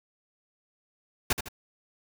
pink noise with echo, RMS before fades -24 dBFS, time 1.3-1.33 s, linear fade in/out 5 ms, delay 78 ms, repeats 2, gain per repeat -8 dB, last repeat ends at 1.486 s, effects none

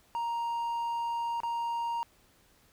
triangle tone with dropouts, 935 Hz, A#5, 5 cents sharp, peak -28 dBFS, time 0.15-2.03 s, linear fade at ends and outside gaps 0 ms, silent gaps 1.403-1.434 s, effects pink hiss -64 dBFS RMS until 2.72 s

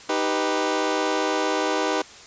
20% pulse chord, Eb augmented, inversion none, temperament equal with one note detuned, 311.1 / 392 / 495.3 Hz, Eb4 / G4 / B4, 0 / 0 / +5 cents, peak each -21 dBFS, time 0.09-2.02 s, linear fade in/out 5 ms, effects white hiss -44 dBFS RMS until 2.26 s + resampled to 16000 Hz

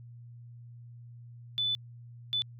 sine tone bursts at uneven times, 3495 Hz, A7, 12 cents flat, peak -27 dBFS, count 2, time 1.58-1.75 / 2.33-2.42 s, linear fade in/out 0 ms, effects added 119 Hz sine -46 dBFS peak until 2.59 s

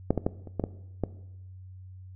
clicks, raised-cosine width 2 ms, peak -8 / -13 / -11 / -28 / -14 / -14 / -13 dBFS, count 7, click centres 0.106 / 0.177 / 0.265 / 0.473 / 0.597 / 0.639 / 1.037 s, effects noise-tail reverb RT60 0.9 s tail -17 dB re dry + added 93 Hz sine -43 dBFS peak until 2.15 s

